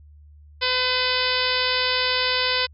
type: harmonic tone with a mistuned harmonic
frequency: 506 Hz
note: B4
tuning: 42 cents sharp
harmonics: 1 / 2 / 3 / 4 / 5 / 6 / 7 / 8 / 9 / 10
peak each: -29 / -29 / -29 / -29 / -29 / -29 / -29 / -29 / -29 / -29 dBFS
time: 0.61-2.67 s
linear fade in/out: 20 ms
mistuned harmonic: 8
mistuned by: -16 cents
effects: added 74 Hz sine -45 dBFS peak until 2.73 s